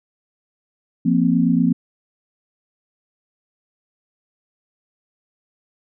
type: chord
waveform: sine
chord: F suspended fourth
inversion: none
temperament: equal with one note detuned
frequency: 173.51 / 233.1 / 261.6 Hz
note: F3 / Bb3 / C4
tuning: -11 / 0 / 0 cents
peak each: -18 dBFS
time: 1.05-1.73 s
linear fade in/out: 10 ms
effects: none